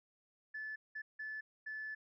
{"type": "tone bursts at uneven times", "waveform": "sine", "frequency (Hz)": 1737, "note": "A6", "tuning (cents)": -23, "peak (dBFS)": -40, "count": 4, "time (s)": [[0.54, 0.76], [0.95, 1.02], [1.19, 1.41], [1.66, 1.95]], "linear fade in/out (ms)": 10, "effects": ["tanh soft clip ceiling -36 dBFS"]}